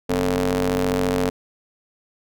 sawtooth ring-modulated tone, 94.7 Hz, F#2, 41 cents sharp, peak -12 dBFS, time 0.09-1.3 s, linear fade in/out 10 ms, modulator 352 Hz, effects none

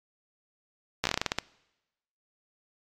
slowing click train, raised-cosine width 0.2 ms, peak -8 dBFS, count 11, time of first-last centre 1.04-1.386 s, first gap 14 ms, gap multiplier 1.19, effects noise-tail reverb RT60 1.0 s tail -23 dB re dry + MP3 96 kbps

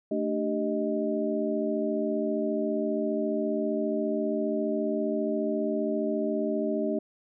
sine tone cluster, 222.1 / 296.9 / 390.3 / 623 Hz, A3 / D4 / G4 / D#5, +16 / +19 / -8 / +2 cents, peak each -31 dBFS, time 0.11-6.99 s, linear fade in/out 5 ms, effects none

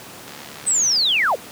click train, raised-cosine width 0.2 ms, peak -20 dBFS, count 50, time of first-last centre 0.28-0.96 s, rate 72.1 Hz
sine linear sweep, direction down, 8372 to 378.4 Hz, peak -15 dBFS, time 0.66-1.36 s, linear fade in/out 20 ms
effects pink hiss -38 dBFS RMS until 1.51 s + high-pass 150 Hz 12 dB/octave

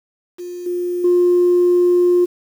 sine tone with level steps, 354.6 Hz, F4, 26 cents sharp, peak -26 / -18 / -9 dBFS, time 0.38-2.26 s, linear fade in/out 20 ms, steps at 0.66 / 1.04 s, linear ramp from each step 5 ms, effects tanh soft clip ceiling -7 dBFS + 7-bit

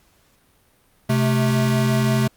square tone pair together, 129.4 / 217.6 Hz, C3 / A3, -19 / -19 cents, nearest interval major sixth, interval 900 cents, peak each -19 / -21 dBFS, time 1.09-2.28 s, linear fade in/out 10 ms, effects pink hiss -59 dBFS RMS until 2.36 s + Opus 48 kbps

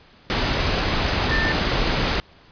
sine tone in noise, 1789 Hz, A6, 28 cents sharp, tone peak -22 dBFS, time 1.31-1.52 s, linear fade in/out 0 ms, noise pink, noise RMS -21 dBFS, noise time 0.3-2.2 s, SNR -4 dB, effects pink hiss -51 dBFS RMS until 2.51 s + resampled to 11025 Hz

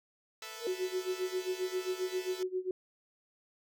5% pulse chord, A suspended second, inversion none, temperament equal, 440 / 493.9 / 659.3 Hz, A4 / B4 / E5, 0 / 0 / 0 cents, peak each -35 / -38 / -37 dBFS, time 0.42-2.43 s, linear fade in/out 2 ms
sine tone with exponential growth, 466.2 Hz, A#4, in tune, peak -29 dBFS, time 0.54-0.67 s, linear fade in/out 2 ms, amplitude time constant 27 ms
sine tone with tremolo, 370 Hz, F#4, in tune, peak -29 dBFS, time 0.67-2.71 s, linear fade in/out 2 ms, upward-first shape sine, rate 7.5 Hz, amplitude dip 90%
effects none

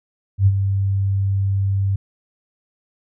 sine tone with ADSR envelope, 98 Hz, G2, in tune, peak -8 dBFS, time 0.38-1.96 s, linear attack 85 ms, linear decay 47 ms, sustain -8 dB, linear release 5 ms, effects none

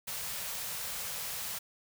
white band-stop noise, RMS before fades -38 dBFS, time 0.07-1.59 s, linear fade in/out 10 ms, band 220 to 430 Hz, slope 96 dB/octave, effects none

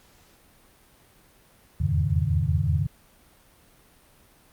sine tone cluster, 80.6 / 86 / 101.8 / 135.1 / 153.8 Hz, E2 / F2 / G#2 / C#3 / D#3, -38 / -26 / -34 / -44 / -20 cents, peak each -27 dBFS, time 1.8-2.87 s, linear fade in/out 10 ms, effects pink hiss -57 dBFS RMS until 4.52 s + Opus 48 kbps

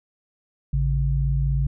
sine tone pair together, 54.9 / 138.59 Hz, A1 / C#3, -3 / 0 cents, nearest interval octave + major third, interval 1603 cents, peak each -21 / -22 dBFS, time 0.73-1.67 s, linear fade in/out 5 ms, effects none

